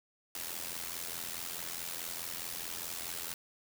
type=noise with amplitude modulation; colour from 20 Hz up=white; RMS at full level=-37 dBFS; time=0.35-3.34 s; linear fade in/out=2 ms; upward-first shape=sine; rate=84.7 Hz; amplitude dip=75%; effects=none